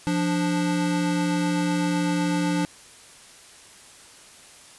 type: tone pair together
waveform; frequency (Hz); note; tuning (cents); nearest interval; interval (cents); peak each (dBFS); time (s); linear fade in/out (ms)
square; 174.64 / 293.7; F3 / D4; 0 / 0; major sixth; 900; -25; 0.07-2.65; 0
effects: white hiss -48 dBFS RMS until 4.78 s + resampled to 24000 Hz